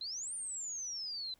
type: exponential two-way sweep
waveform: sine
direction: up then down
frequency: 3973 to 9240 to 3973 Hz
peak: -38 dBFS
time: 0.01-1.34 s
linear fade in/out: 2 ms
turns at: 0.34 s
effects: pink hiss -70 dBFS RMS until 1.39 s